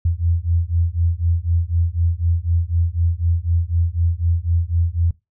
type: beating tone pair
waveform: sine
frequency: 83 / 87 Hz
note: E2 / F2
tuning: +12 / -6 cents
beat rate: 4 Hz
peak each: -19 dBFS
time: 0.05-5.11 s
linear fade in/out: 5 ms
effects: noise-tail reverb RT60 0.2 s tail -20 dB re dry